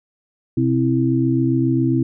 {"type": "tone cluster", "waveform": "sine", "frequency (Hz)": [127.7, 262, 329.4], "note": ["C3", "C4", "E4"], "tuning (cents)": [-42, 2, -1], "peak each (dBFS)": -19, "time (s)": [0.57, 2.03], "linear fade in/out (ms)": 5, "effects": []}